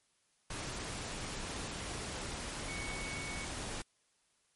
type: tone in noise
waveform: sine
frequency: 2226 Hz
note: C#7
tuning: 7 cents sharp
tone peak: -43 dBFS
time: 2.68-3.45 s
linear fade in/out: 5 ms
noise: pink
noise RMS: -41 dBFS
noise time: 0.5-3.82 s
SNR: -5 dB
effects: white hiss -74 dBFS RMS until 4.55 s + MP3 48 kbps